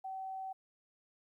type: tone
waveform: sine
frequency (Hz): 764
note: G5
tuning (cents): -45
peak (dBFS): -39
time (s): 0.04-0.53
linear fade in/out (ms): 10
effects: 13-bit